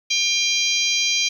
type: harmonic tone with a mistuned harmonic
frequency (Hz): 798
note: G5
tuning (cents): +31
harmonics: 3 / 4 / 5 / 6 / 7 / 8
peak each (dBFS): -23 / -24 / -25 / -26 / -26 / -27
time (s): 0.1-1.29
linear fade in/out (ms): 10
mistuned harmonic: 7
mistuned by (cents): +35
effects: 8-bit